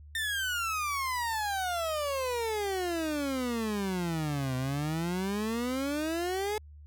30% pulse exponential two-way sweep, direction down then up, 1825 to 126.7 to 432 Hz, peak -27 dBFS, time 0.15-6.58 s, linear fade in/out 2 ms, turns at 4.56 s, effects added 74 Hz sine -47 dBFS peak until 6.86 s

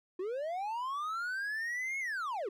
triangle linear two-way sweep, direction up then down, 349.2 to 2196 to 349.2 Hz, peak -32 dBFS, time 0.19-2.49 s, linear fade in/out 5 ms, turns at 1.99 s, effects none

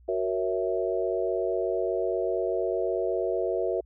sine chord, F# dominant seventh, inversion none, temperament equal, 370 / 466.2 / 554.4 / 659.3 Hz, F#4 / A#4 / C#5 / E5, 0 / 0 / 0 / 0 cents, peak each -29 / -30 / -33 / -30 dBFS, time 0.08-3.81 s, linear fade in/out 10 ms, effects added 60 Hz sine -52 dBFS peak until 3.85 s

